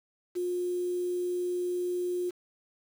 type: tone with quantisation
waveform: sine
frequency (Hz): 356.9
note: F4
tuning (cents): +38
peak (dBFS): -28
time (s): 0.35-2.31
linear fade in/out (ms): 20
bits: 8
effects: none